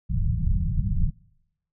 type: low-pass noise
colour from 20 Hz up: pink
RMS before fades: -23 dBFS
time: 0.09-1.11 s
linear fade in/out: 20 ms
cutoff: 190 Hz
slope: 96 dB/octave
effects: noise-tail reverb RT60 0.9 s tail -25 dB re dry